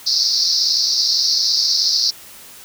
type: band-pass noise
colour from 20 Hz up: pink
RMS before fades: -17 dBFS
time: 0.06-2.11 s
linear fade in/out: 10 ms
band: 4200 to 5600 Hz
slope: 96 dB/octave
effects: white hiss -40 dBFS RMS until 2.64 s